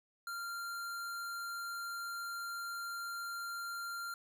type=tone; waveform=square; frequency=1387 Hz; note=F6; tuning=12 cents flat; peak=-40 dBFS; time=0.27-4.14 s; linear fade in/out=2 ms; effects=none